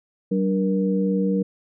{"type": "tone cluster", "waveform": "sine", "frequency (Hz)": [191.1, 294.8, 473], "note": ["G3", "D4", "A#4"], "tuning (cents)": [-44, 7, 25], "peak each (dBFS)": [-20, -27, -25], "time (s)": [0.31, 1.43], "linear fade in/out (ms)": 10, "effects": []}